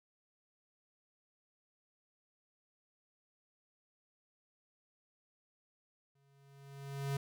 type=tone with exponential growth; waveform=square; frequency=138.9 Hz; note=C#3; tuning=4 cents sharp; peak=-33 dBFS; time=6.15-7.17 s; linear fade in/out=5 ms; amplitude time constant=220 ms; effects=none